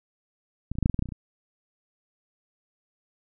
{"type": "clicks", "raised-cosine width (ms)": 5, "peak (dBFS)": [-18, -28, -14, -11, -7, -12, -17, -12, -13, -24, -24, -23], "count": 12, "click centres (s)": [0.716, 0.754, 0.786, 0.827, 0.859, 0.897, 0.944, 0.992, 1.024, 1.057, 1.089, 1.122], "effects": []}